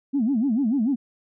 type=tone with vibrato; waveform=sine; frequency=246.9 Hz; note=B3; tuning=in tune; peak=-18 dBFS; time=0.13-0.96 s; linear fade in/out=20 ms; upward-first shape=sine; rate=6.8 Hz; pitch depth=270 cents each way; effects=tanh soft clip ceiling -14 dBFS